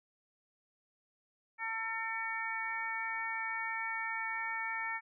harmonic tone, 449.7 Hz, A4, 38 cents sharp, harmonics 2 / 3 / 4 / 5, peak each -41 / -43 / -39 / -39 dBFS, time 1.58-5.01 s, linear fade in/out 50 ms, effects none

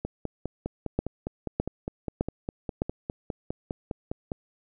two click trains, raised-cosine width 2 ms, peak -11 / -17 dBFS, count 4 / 22, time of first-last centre 0.99-2.819 / 0.05-4.318 s, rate 1.64 / 4.92 Hz, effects none

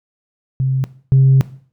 sine tone pair in turn, 132.2 / 133.81 Hz, C3 / C3, +18 / +39 cents, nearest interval unison, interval 21 cents, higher second, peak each -13 / -5 dBFS, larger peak second, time 0.6-0.84 / 1.12-1.41 s, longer second, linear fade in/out 0 ms, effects noise-tail reverb RT60 0.5 s tail -18 dB re dry + tanh soft clip ceiling -4 dBFS

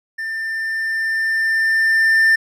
triangle tone with level ramp, 1791 Hz, A6, 30 cents sharp, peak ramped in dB -21 to -8 dBFS, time 0.18-2.36 s, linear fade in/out 10 ms, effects none

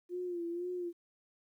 sine tone with vibrato, 350 Hz, F4, 4 cents sharp, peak -35 dBFS, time 0.09-0.93 s, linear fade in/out 50 ms, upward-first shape sine, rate 2 Hz, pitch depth 57 cents each way, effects 12-bit

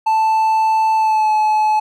triangle tone with pitch glide, 880 to 858.4 Hz, A5 to A5, 0 to -43 cents, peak -10 dBFS, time 0.06-1.8 s, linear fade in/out 10 ms, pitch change -43 cents, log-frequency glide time 0.96-1.32 s, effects none

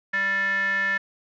square tone with band-pass filter, 196 Hz, G3, in tune, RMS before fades -24 dBFS, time 0.13-0.98 s, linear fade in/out 10 ms, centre 1800 Hz, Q 9.7, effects resampled to 16000 Hz

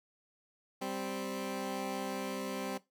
15% pulse tone pair together, 195.98 / 261.6 Hz, G3 / C4, 0 / 0 cents, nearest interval perfect fourth, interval 500 cents, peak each -33 / -32 dBFS, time 0.81-2.78 s, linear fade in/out 10 ms, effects noise-tail reverb RT60 0.2 s tail -18 dB re dry

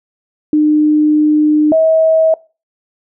sine tone pair in turn, 302.9 / 641.8 Hz, D#4 / E5, -46 / -46 cents, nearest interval octave + minor second, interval 1300 cents, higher second, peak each -7 dBFS, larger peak neither, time 0.53-1.72 / 1.72-2.34 s, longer first, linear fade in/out 2 ms, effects noise-tail reverb RT60 0.3 s tail -20 dB re dry

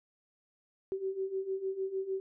sine beating tone pair, 379.4 / 386 Hz, F#4 / G4, +43 / -27 cents, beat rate 6.6 Hz, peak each -38 / -34 dBFS, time 0.92-2.2 s, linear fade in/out 0 ms, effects none

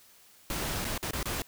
pink noise with dropouts, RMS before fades -33 dBFS, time 0.5-1.42 s, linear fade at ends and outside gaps 1 ms, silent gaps 0.845-0.85 / 0.978-1.028 / 1.109-1.133 / 1.23-1.256 s, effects white hiss -58 dBFS RMS until 1.47 s

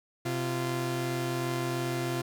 sawtooth tone pair together, 129.38 / 345.4 Hz, C3 / F4, -19 / -19 cents, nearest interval octave + perfect fourth, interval 1700 cents, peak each -28 dBFS, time 0.25-2.22 s, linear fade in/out 10 ms, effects none

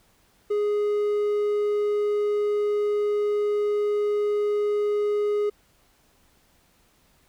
triangle tone, 415.3 Hz, G#4, in tune, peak -19 dBFS, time 0.5-5.5 s, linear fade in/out 10 ms, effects pink hiss -62 dBFS RMS until 7.28 s

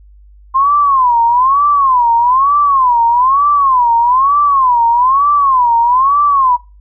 sine tone with vibrato, 1041 Hz, C6, 9 cents flat, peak -7 dBFS, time 0.54-6.57 s, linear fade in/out 20 ms, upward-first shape sine, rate 1.1 Hz, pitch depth 200 cents each way, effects noise-tail reverb RT60 0.3 s tail -25 dB re dry + added 50 Hz sine -38 dBFS peak until 6.8 s

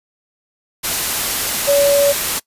sine tone in noise, 567 Hz, C#5, 39 cents sharp, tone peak -10 dBFS, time 1.67-2.13 s, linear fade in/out 20 ms, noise white, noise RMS -19 dBFS, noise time 0.83-2.4 s, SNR +6 dB, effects noise-tail reverb RT60 0.1 s tail -22 dB re dry + resampled to 32000 Hz

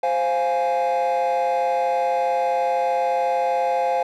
triangle chord, F minor, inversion second, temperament equal, 523.3 / 698.5 / 830.6 Hz, C5 / F5 / Ab5, 0 / 0 / 0 cents, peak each -20 dBFS, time 0.03-4.03 s, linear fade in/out 5 ms, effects tanh soft clip ceiling -12 dBFS

